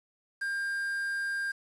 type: tone with quantisation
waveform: triangle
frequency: 1600 Hz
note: G6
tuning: 35 cents sharp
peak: -28 dBFS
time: 0.41-1.52 s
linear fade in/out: 10 ms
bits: 8
effects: resampled to 24000 Hz